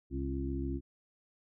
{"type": "harmonic tone with a mistuned harmonic", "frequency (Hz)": 67, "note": "C2", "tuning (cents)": 42, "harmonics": [1, 2, 3, 4, 5], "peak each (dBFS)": [-36, -41, -47, -38, -40], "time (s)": [0.1, 0.81], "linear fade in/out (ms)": 50, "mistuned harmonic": 5, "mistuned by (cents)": 38, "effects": []}